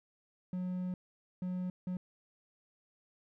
triangle tone bursts at uneven times, 182 Hz, F#3, 28 cents flat, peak -32 dBFS, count 3, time 0.53-0.94 / 1.42-1.7 / 1.87-1.97 s, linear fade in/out 2 ms, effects none

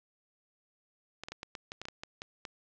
clicks, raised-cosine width 0.2 ms, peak -23 dBFS, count 12, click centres 1.236 / 1.285 / 1.32 / 1.431 / 1.552 / 1.719 / 1.816 / 1.854 / 1.885 / 2.035 / 2.219 / 2.452 s, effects low-pass 7000 Hz 12 dB/octave + 10-bit

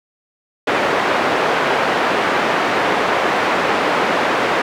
pink band-pass noise, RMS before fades -17 dBFS, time 0.67-4.62 s, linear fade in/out 5 ms, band 400 to 2000 Hz, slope 12 dB/octave, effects none

